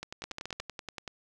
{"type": "two click trains", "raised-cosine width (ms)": 0.2, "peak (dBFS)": [-21, -20], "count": [12, 6], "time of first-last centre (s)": [[0.03, 1.078], [0.24, 0.6]], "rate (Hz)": [10.5, 13.9], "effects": []}